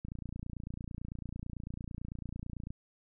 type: click train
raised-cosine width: 5 ms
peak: -28 dBFS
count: 78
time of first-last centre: 0.05-2.705 s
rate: 29 Hz
effects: none